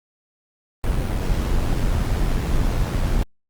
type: noise with amplitude modulation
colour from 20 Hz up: brown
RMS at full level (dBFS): -18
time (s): 0.84-3.23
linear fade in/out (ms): 0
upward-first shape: sine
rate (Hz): 90.3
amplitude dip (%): 45
effects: Opus 32 kbps